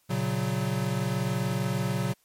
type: chord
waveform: square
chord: F# major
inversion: first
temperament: equal with one note detuned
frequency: 118.24 / 138.59 / 185 Hz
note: A#2 / C#3 / F#3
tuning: +25 / 0 / 0 cents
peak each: -31 dBFS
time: 0.09-2.14 s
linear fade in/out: 20 ms
effects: white hiss -67 dBFS RMS until 2.24 s + MP3 64 kbps